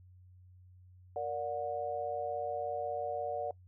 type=chord; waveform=sine; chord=Bb augmented; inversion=none; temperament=just; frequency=466.2 / 582.7 / 728.4 Hz; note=Bb4 / D5 / F#5; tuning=0 / -14 / -27 cents; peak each=-40 / -37 / -37 dBFS; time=1.16-3.51 s; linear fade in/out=2 ms; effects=noise-tail reverb RT60 0.1 s tail -22 dB re dry + added 91 Hz sine -55 dBFS peak until 3.67 s